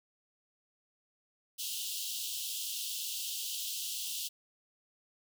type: high-pass noise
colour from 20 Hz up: pink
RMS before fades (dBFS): -38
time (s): 1.58-4.29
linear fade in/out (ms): 20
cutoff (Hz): 2800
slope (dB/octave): 96
effects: none